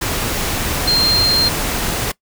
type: tone in noise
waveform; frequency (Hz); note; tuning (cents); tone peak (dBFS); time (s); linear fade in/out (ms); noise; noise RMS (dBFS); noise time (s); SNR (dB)
sine; 4186; C8; 0; -12; 0.87-1.49; 10; pink; -20; 0.01-2.12; +5
effects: noise-tail reverb RT60 0.1 s tail -21 dB re dry